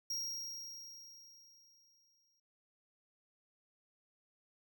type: tone with exponential decay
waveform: square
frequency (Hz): 5610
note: F8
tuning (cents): +7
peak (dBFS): -36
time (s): 0.1-2.4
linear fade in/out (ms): 5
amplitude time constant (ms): 500
effects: none